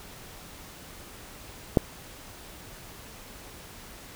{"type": "click", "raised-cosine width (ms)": 2, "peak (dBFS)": -4, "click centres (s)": 1.772, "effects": ["pink hiss -46 dBFS RMS until 4.15 s"]}